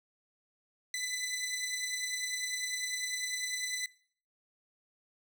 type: beating tone pair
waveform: 15% pulse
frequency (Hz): 2000 / 2010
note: B6 / B6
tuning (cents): +21 / +30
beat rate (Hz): 10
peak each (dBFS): -29 / -33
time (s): 0.94-3.86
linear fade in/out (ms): 2
effects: noise-tail reverb RT60 0.5 s tail -20 dB re dry